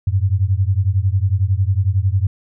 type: beating tone pair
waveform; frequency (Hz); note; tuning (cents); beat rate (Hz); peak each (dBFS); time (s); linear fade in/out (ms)
sine; 91.7 / 102.7; F#2 / G#2; -15 / -19; 11; -16 / -17; 0.07-2.27; 5
effects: none